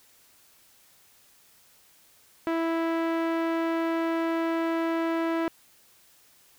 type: tone with low-pass filter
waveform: sawtooth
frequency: 329.6 Hz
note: E4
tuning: in tune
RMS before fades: -27 dBFS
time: 2.47-5.48 s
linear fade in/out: 0 ms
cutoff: 2000 Hz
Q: 0.81
effects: white hiss -59 dBFS RMS until 6.58 s